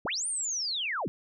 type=linear two-way sweep; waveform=sine; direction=up then down; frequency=93 to 9250 to 93 Hz; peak=-29 dBFS; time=0.05-1.08 s; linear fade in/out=0 ms; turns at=0.27 s; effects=none